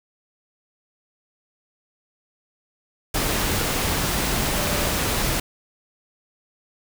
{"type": "tone in noise", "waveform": "sine", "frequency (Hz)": 587.3, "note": "D5", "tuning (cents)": 0, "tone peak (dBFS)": -31, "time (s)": [4.57, 4.89], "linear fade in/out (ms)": 5, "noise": "pink", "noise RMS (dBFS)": -23, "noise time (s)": [3.14, 5.4], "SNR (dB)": -11, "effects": []}